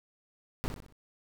brown noise with echo, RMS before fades -31 dBFS, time 0.64-0.68 s, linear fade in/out 0 ms, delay 61 ms, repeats 4, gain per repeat -7 dB, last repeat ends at 0.924 s, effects none

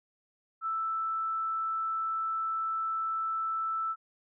sine tone, 1321 Hz, E6, 3 cents sharp, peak -29 dBFS, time 0.61-3.96 s, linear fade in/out 50 ms, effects none

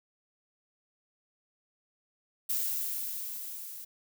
violet noise with level ramp, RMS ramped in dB -30 to -44 dBFS, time 2.49-3.85 s, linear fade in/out 10 ms, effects none

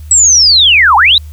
sine linear two-way sweep, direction down then up, 7902 to 780 to 4009 Hz, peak -3 dBFS, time 0.11-1.18 s, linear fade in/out 2 ms, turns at 0.96 s, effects added 76 Hz sine -25 dBFS peak until 1.32 s + white hiss -46 dBFS RMS until 1.32 s

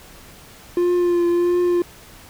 triangle tone with vibrato, 350 Hz, F4, 4 cents sharp, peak -13 dBFS, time 0.77-1.82 s, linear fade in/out 2 ms, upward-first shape triangle, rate 1.5 Hz, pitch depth 26 cents each way, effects pink hiss -44 dBFS RMS until 2.29 s

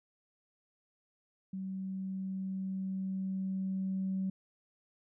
sine tone with level ramp, 190.4 Hz, F#3, 50 cents sharp, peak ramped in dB -36 to -30 dBFS, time 1.53-4.3 s, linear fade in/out 5 ms, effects tanh soft clip ceiling -26 dBFS

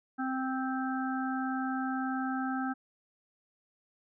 harmonic tone, 261.6 Hz, C4, in tune, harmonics 1 / 3 / 5 / 6, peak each -32 / -37 / -39 / -40 dBFS, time 0.18-2.74 s, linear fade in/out 20 ms, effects none

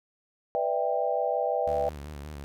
sine chord, E minor seventh, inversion second, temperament just, 494.4 / 593.3 / 659.3 / 791.1 Hz, B4 / D5 / E5 / G5, +2 / +18 / 0 / +16 cents, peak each -30 dBFS, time 0.55-1.89 s, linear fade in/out 0 ms
sawtooth tone with vibrato, 73.42 Hz, D2, in tune, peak -34 dBFS, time 1.67-2.44 s, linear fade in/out 0 ms, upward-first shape square, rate 5.2 Hz, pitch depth 62 cents each way
effects none

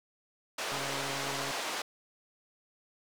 pink band-pass noise, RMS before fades -36 dBFS, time 0.58-1.82 s, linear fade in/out 5 ms, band 540 to 7000 Hz, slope 12 dB/octave
click train, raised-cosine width 1 ms, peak -28 dBFS, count 110, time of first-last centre 0.72-1.51 s, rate 138 Hz
effects none

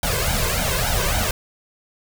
pink noise with flanger, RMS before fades -21 dBFS, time 0.03-1.31 s, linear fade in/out 2 ms, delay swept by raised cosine 1.3 to 1.94 ms, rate 3.5 Hz, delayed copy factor +0.95, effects none

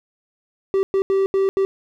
triangle tone bursts at uneven times, 387.9 Hz, G4, 18 cents flat, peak -13 dBFS, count 5, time 0.74-0.83 / 0.94-1.02 / 1.1-1.26 / 1.34-1.49 / 1.57-1.65 s, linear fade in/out 0 ms, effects none

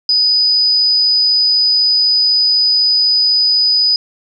sine tone, 4978 Hz, D#8, in tune, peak -9 dBFS, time 0.09-3.96 s, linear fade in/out 2 ms, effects none

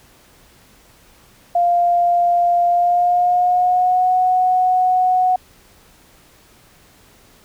sine tone with pitch glide, 698.5 to 736.6 Hz, F5 to F#5, 0 to -8 cents, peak -12 dBFS, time 1.55-5.36 s, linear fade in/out 5 ms, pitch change +92 cents, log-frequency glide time 2.67-4.12 s, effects pink hiss -50 dBFS RMS until 7.44 s

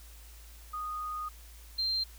sine tone pair in turn, 1237 / 4161 Hz, D#6 / C8, -10 / -10 cents, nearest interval octave + major sixth, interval 2100 cents, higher second, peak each -34 / -28 dBFS, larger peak second, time 0.73-1.29 / 1.78-2.04 s, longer first, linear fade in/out 10 ms, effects added 56 Hz sine -49 dBFS peak until 2.18 s + white hiss -56 dBFS RMS until 2.18 s

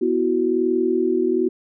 sine chord, B suspended fourth, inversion none, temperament just, 246.9 / 329.3 / 370.4 Hz, B3 / E4 / F#4, 0 / -2 / +2 cents, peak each -24 / -22 / -19 dBFS, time 0.01-1.49 s, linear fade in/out 10 ms, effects none

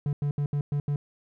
triangle tone bursts at uneven times, 144.5 Hz, D3, 28 cents flat, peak -22 dBFS, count 6, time 0.06-0.13 / 0.22-0.31 / 0.38-0.46 / 0.53-0.61 / 0.72-0.8 / 0.88-0.96 s, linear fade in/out 2 ms, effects none

